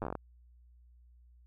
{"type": "slowing click train", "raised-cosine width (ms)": 1, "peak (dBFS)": -22, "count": 9, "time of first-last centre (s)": [0.02, 0.153], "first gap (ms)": 9, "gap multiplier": 1.17, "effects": ["added 60 Hz sine -57 dBFS peak until 1.46 s"]}